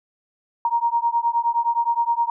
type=beating tone pair; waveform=sine; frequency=932.3 / 941.9 Hz; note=A#5 / A#5; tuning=0 / +18 cents; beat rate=9.6 Hz; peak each=-21 dBFS; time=0.65-2.3 s; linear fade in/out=2 ms; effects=none